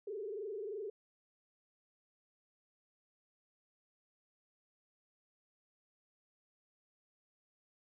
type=tone with frequency modulation; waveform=sine; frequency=415.3 Hz; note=G#4; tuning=in tune; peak=-39 dBFS; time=0.07-0.9 s; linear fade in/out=5 ms; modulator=23 Hz; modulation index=1.5; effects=none